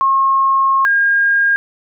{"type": "tone pair in turn", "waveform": "sine", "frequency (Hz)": [1080, 1618.2], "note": ["C#6", "G#6"], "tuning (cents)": [-45, -45], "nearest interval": "perfect fifth", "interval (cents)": 700, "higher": "second", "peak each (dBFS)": -10, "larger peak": "neither", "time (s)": [[0.01, 0.85], [0.85, 1.56]], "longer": "first", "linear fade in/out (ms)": 0, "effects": []}